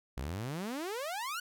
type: exponential sweep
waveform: sawtooth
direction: up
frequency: 58.8 to 1497 Hz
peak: -32 dBFS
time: 0.17-1.4 s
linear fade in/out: 5 ms
effects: none